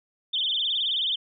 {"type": "tone with vibrato", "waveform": "sine", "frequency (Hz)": 3322, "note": "G#7", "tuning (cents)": 0, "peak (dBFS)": -23, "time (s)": [0.33, 1.16], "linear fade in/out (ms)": 10, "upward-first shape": "sine", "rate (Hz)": 19, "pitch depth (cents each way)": 170, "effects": []}